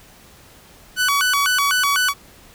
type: tone with vibrato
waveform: sawtooth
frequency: 1300 Hz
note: E6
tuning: 24 cents flat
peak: -12 dBFS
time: 0.96-2.14 s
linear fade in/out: 50 ms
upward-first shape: square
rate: 4 Hz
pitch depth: 240 cents each way
effects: pink hiss -47 dBFS RMS until 2.54 s